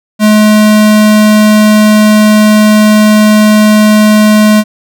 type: tone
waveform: square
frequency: 212.9 Hz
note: G#3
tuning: 43 cents sharp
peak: -3 dBFS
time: 0.19-4.64 s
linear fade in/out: 50 ms
effects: none